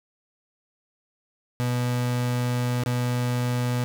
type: tone with dropouts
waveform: 35% pulse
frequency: 123.1 Hz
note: B2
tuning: 5 cents flat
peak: -21 dBFS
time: 1.6-3.84 s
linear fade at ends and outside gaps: 0 ms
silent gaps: 2.836-2.861 s
effects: none